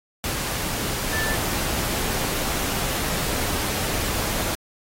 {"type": "tone in noise", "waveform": "sine", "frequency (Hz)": 1760, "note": "A6", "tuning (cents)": 0, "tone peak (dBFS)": -26, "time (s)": [1.13, 1.35], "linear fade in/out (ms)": 0, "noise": "pink", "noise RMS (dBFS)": -26, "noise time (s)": [0.24, 4.55], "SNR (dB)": -3, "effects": ["AAC 48 kbps"]}